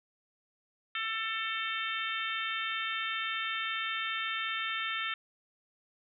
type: harmonic tone with a mistuned harmonic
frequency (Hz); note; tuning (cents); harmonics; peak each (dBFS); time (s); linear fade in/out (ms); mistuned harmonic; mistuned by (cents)
445.2; A4; +20; 3 / 4 / 5 / 6 / 7 / 8; -37 / -38 / -39 / -40 / -40 / -41; 0.95-5.14; 2; 8; +21
effects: none